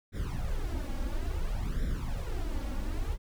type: noise with flanger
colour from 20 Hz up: brown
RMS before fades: -32 dBFS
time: 0.12-3.18 s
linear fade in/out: 50 ms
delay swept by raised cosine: 0.54 to 3.64 ms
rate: 0.58 Hz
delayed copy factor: +0.8
effects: none

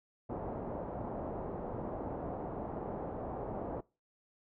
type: low-pass noise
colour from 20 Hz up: white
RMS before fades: -40 dBFS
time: 0.29-3.81 s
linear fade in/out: 10 ms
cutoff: 780 Hz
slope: 24 dB/octave
effects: noise-tail reverb RT60 0.3 s tail -23 dB re dry

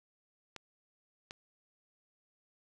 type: clicks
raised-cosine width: 0.2 ms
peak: -26 dBFS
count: 2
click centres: 0.563 / 1.309 s
effects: none

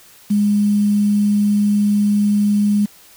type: tone with quantisation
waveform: sine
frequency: 206 Hz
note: G#3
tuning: 14 cents flat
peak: -12 dBFS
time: 0.3-2.86 s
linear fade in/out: 10 ms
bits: 6
effects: white hiss -46 dBFS RMS until 3.16 s

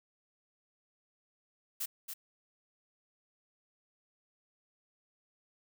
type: noise with echo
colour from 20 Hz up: blue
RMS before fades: -36 dBFS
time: 1.8-1.86 s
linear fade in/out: 10 ms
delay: 280 ms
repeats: 1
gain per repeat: -6 dB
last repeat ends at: 2.14 s
effects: none

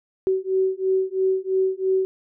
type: beating tone pair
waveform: sine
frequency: 377.5 / 380.5 Hz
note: F#4 / F#4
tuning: +35 / +48 cents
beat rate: 3 Hz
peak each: -22 dBFS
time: 0.27-2.05 s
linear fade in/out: 0 ms
effects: none

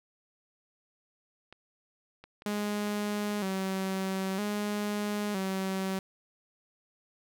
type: clicks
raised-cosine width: 0.3 ms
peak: -32 dBFS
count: 6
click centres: 1.526 / 2.24 / 2.421 / 2.58 / 2.872 / 3.309 s
type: tone with vibrato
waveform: sawtooth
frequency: 199 Hz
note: G3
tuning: 26 cents sharp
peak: -26 dBFS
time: 2.46-5.99 s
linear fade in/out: 2 ms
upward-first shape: square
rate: 0.52 Hz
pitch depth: 72 cents each way
effects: none

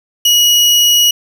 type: tone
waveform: 30% pulse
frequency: 2908 Hz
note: F#7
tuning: 31 cents flat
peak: -4 dBFS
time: 0.25-1.11 s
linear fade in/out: 5 ms
effects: none

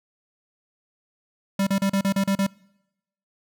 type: tone bursts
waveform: square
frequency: 196 Hz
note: G3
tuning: in tune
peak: -20 dBFS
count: 8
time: 1.59-2.467 s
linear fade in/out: 5 ms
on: 79 ms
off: 35 ms
effects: noise-tail reverb RT60 0.9 s tail -25 dB re dry

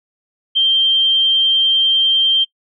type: tone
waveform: sine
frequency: 3155 Hz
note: G7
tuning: 10 cents sharp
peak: -10 dBFS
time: 0.55-2.45 s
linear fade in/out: 20 ms
effects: noise-tail reverb RT60 0.1 s tail -25 dB re dry

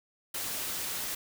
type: noise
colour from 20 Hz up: white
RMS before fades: -35 dBFS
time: 0.34-1.15 s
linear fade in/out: 5 ms
effects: none

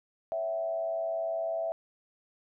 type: tone with frequency modulation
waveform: sine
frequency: 659.3 Hz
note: E5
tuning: in tune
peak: -29 dBFS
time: 0.32-1.72 s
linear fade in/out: 0 ms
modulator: 100 Hz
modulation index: 0.53
effects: none

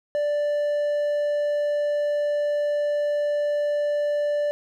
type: tone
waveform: triangle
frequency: 587 Hz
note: D5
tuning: 1 cent flat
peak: -19 dBFS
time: 0.15-4.51 s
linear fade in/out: 0 ms
effects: none

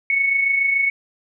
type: tone pair together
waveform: sine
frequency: 2187 / 2214 Hz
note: C#7 / C#7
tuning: -24 / -3 cents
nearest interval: unison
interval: 21 cents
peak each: -26 / -16 dBFS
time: 0.1-0.9 s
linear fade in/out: 2 ms
effects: none

